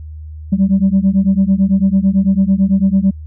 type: beating tone pair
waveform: sine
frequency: 189.1 / 198.1 Hz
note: F#3 / G3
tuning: +38 / +18 cents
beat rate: 9 Hz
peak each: -11 dBFS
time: 0.52-3.11 s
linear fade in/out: 10 ms
effects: tanh soft clip ceiling -5 dBFS + added 77 Hz sine -27 dBFS peak until 3.26 s